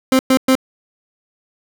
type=tone bursts; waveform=30% pulse; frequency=261.6 Hz; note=C4; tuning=in tune; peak=-7 dBFS; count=3; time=0.12-0.553 s; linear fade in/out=2 ms; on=71 ms; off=110 ms; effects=none